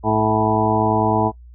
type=harmonic tone with a mistuned harmonic; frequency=109 Hz; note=A2; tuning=16 cents flat; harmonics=1 / 2 / 3 / 4 / 6 / 7 / 8 / 9; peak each=-23 / -23 / -23 / -23 / -23 / -23 / -23 / -23 dBFS; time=0.03-1.32 s; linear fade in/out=50 ms; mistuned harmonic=8; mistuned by=-18 cents; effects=noise-tail reverb RT60 0.1 s tail -24 dB re dry + added 60 Hz sine -39 dBFS peak until 1.54 s